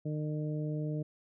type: harmonic tone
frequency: 151.9 Hz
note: D#3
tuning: 41 cents flat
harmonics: 1 / 2 / 3 / 4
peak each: -33 / -39 / -43 / -45 dBFS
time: 0.05-1.03 s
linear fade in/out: 10 ms
effects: none